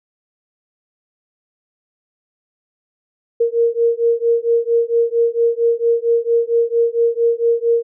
sine beating tone pair, 463.9 / 468.3 Hz, A#4 / A#4, -8 / +8 cents, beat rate 4.4 Hz, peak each -16 dBFS, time 3.4-7.83 s, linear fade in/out 10 ms, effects none

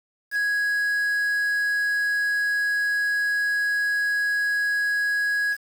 triangle tone with quantisation, 1661.2 Hz, G#6, in tune, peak -19 dBFS, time 0.31-5.57 s, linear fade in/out 50 ms, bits 7, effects none

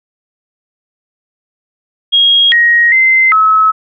sine tone with pitch steps, 3274 / 1884 / 2070 / 1291 Hz, G#7 / A#6 / C7 / E6, -25 / +18 / -19 / -37 cents, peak -5 dBFS, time 2.12-3.72 s, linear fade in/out 20 ms, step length 400 ms, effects none

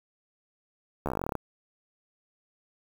slowing click train, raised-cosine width 1 ms, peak -16 dBFS, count 15, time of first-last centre 1.06-1.353 s, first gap 13 ms, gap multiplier 1.07, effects 7-bit

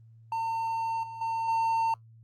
triangle tone with level steps, 906 Hz, A#5, 50 cents flat, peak -26 / -36 / -26 / -22 dBFS, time 0.32-1.94 s, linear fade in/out 2 ms, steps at 1.03 / 1.21 / 1.48 s, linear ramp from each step 5 ms, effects added 113 Hz sine -51 dBFS peak until 2.23 s + Opus 24 kbps

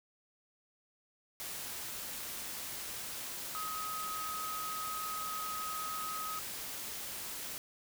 sine tone in noise, 1264 Hz, D#6, 27 cents sharp, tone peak -38 dBFS, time 3.55-6.39 s, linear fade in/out 0 ms, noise white, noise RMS -42 dBFS, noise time 1.4-7.58 s, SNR +1 dB, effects none

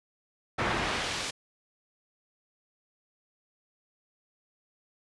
brown noise with band-pass filter sweep, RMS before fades -31 dBFS, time 0.58-1.31 s, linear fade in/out 10 ms, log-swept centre 1300 to 6000 Hz, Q 0.73, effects resampled to 24000 Hz

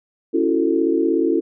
sine chord, F# minor seventh, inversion second, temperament just, 277.5 / 333 / 370 / 444 Hz, C#4 / E4 / F#4 / A4, +2 / +18 / 0 / +16 cents, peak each -22 / -18 / -23 / -22 dBFS, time 0.33-1.41 s, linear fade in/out 20 ms, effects none

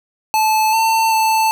square tone with pitch steps, 870 / 895 / 883 Hz, A5 / A5 / A5, -20 / +29 / +6 cents, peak -13 dBFS, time 0.34-1.51 s, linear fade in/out 0 ms, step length 390 ms, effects none

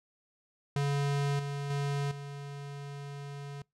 square tone with level steps, 141.8 Hz, C#3, 40 cents sharp, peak -28 / -34 / -30 / -40 dBFS, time 0.76-3.62 s, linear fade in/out 2 ms, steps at 1.39 / 1.7 / 2.11 s, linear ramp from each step 5 ms, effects noise-tail reverb RT60 0.2 s tail -26 dB re dry + low-pass 8000 Hz 12 dB/octave

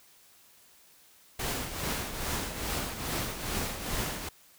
pink noise with tremolo, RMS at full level -31 dBFS, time 1.39-4.29 s, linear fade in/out 5 ms, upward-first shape triangle, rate 2.4 Hz, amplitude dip 65%, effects white hiss -59 dBFS RMS until 4.58 s

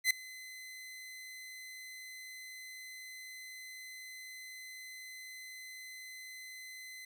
sawtooth tone with ADSR envelope, 2038 Hz, C7, 46 cents flat, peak -20 dBFS, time 0.04-7.05 s, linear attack 66 ms, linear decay 3 ms, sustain -23 dB, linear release 4 ms, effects none

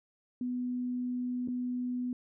sine tone with dropouts, 248.1 Hz, B3, 8 cents sharp, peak -31 dBFS, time 0.41-2.13 s, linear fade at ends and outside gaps 2 ms, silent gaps 1.476-1.484 s, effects none

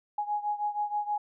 sine beating tone pair, 830.6 / 836.9 Hz, G#5 / G#5, 0 / +13 cents, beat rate 6.3 Hz, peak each -30 / -33 dBFS, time 0.18-1.18 s, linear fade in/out 5 ms, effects none

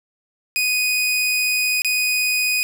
sawtooth tone with dropouts, 2489 Hz, D#7, in tune, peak -14 dBFS, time 0.56-2.63 s, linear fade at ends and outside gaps 0 ms, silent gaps 1.819-1.847 s, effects none

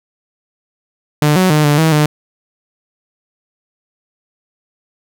sawtooth tone with pitch steps, 149.3 / 185.7 / 151.8 / 146.7 / 160.2 / 150.3 Hz, D3 / F#3 / D#3 / D3 / E3 / D3, +29 / +7 / -42 / -2 / -49 / +40 cents, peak -5 dBFS, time 1.22-2.06 s, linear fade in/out 2 ms, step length 140 ms, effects none

